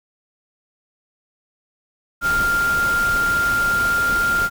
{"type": "tone in noise", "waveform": "sine", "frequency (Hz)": 1396.9, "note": "F6", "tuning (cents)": 0, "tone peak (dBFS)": -16, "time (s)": [2.21, 4.5], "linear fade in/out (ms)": 50, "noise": "pink", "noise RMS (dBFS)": -28, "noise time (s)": [2.21, 4.5], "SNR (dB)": 9, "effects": []}